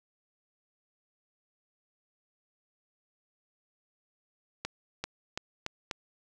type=accelerating click train; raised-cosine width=0.2 ms; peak=-16 dBFS; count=5; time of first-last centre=4.65-5.912 s; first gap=390 ms; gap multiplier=0.86; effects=none